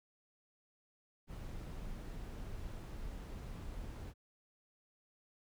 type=noise; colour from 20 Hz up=brown; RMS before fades=-45 dBFS; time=1.27-4.14 s; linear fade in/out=50 ms; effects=none